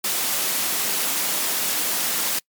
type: high-pass noise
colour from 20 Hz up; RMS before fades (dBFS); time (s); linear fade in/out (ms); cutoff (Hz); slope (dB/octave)
white; -23; 0.04-2.39; 5; 160; 24
effects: noise-tail reverb RT60 0.1 s tail -26 dB re dry + MP3 96 kbps

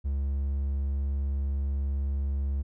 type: tone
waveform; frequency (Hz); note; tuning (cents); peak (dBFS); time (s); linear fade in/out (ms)
triangle; 69.3; C#2; 0; -24; 0.04-2.63; 20
effects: none

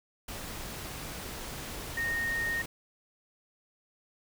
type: tone in noise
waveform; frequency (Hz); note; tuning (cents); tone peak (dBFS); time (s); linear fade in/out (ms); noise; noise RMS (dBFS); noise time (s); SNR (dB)
sine; 1850; A#6; -14; -29; 1.97-2.62; 5; pink; -40; 0.28-2.66; +8
effects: none

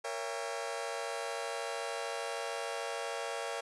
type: chord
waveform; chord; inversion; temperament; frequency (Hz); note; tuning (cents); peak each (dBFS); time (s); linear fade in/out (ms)
sawtooth; A# diminished seventh; none; just; 466.2 / 559.4 / 671.3 / 805.5; A#4 / C#5 / E5 / G5; 0 / +16 / +31 / +47; -37 / -37 / -38 / -39; 0.04-3.61; 10
effects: resampled to 24000 Hz + 11-bit

